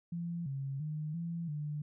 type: tone with pitch steps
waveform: sine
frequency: 170.6 / 136.8 / 152.9 / 168.5 / 149 Hz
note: F3 / C#3 / D#3 / E3 / D3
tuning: -40 / -23 / -30 / +38 / +25 cents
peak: -35 dBFS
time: 0.12-1.82 s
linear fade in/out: 5 ms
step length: 340 ms
effects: none